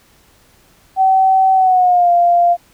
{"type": "tone with pitch glide", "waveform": "sine", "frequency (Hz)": [763, 695.6], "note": ["G5", "F5"], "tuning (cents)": [-47, -7], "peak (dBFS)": -8, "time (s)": [0.96, 2.57], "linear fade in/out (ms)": 50, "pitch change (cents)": -160, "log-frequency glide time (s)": [1.54, 2.11], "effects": ["pink hiss -51 dBFS RMS until 2.73 s"]}